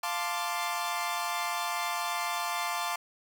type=chord; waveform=sawtooth; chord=D minor seventh; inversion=first; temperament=equal; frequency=698.5 / 880 / 1046.5 / 1174.7 Hz; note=F5 / A5 / C6 / D6; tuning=0 / 0 / 0 / 0 cents; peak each=-32 dBFS; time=0.03-2.96 s; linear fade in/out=5 ms; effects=none